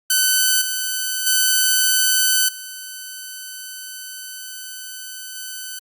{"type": "tone with level steps", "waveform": "5% pulse", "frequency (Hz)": 1513, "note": "F#6", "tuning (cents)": 38, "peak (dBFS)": [-3, -10, -3, -20, -18], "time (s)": [0.1, 5.79], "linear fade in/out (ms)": 5, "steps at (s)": [0.61, 1.26, 2.48, 5.35], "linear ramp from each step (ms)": 10, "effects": ["Opus 48 kbps"]}